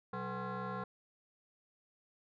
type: tone with frequency modulation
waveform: sine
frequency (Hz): 435.7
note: A4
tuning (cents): -17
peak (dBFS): -35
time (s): 0.13-0.84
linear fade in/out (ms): 5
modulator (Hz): 312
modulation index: 3.1
effects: tanh soft clip ceiling -36 dBFS